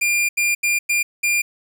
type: tone bursts at uneven times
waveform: 45% pulse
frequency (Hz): 2400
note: D7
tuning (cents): +37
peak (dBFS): -16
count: 5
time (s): 0.01-0.29 / 0.37-0.55 / 0.63-0.79 / 0.89-1.03 / 1.23-1.42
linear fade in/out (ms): 10
effects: none